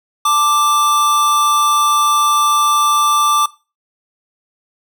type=tone pair together; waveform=square; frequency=880 / 1177.8 Hz; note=A5 / D6; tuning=0 / +5 cents; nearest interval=perfect fourth; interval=505 cents; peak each=-24 / -12 dBFS; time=0.25-3.46 s; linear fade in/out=5 ms; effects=noise-tail reverb RT60 0.3 s tail -19 dB re dry